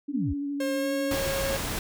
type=tone with vibrato; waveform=sine; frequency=284.1 Hz; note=C#4; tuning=43 cents sharp; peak=-28 dBFS; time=0.08-1.16 s; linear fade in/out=10 ms; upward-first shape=sine; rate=12 Hz; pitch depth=20 cents each way
type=linear sweep; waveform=sine; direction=down; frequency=298.6 to 49.71 Hz; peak=-26 dBFS; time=0.11-0.34 s; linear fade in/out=20 ms
type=tone with pitch glide; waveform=45% pulse; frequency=536 to 545.4 Hz; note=C5 to C#5; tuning=+42 to -28 cents; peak=-28 dBFS; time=0.6-1.57 s; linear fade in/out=5 ms; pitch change=+30 cents; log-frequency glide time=0.74-0.91 s
type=noise; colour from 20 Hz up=pink; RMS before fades=-31 dBFS; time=1.11-1.79 s; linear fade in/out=2 ms
effects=none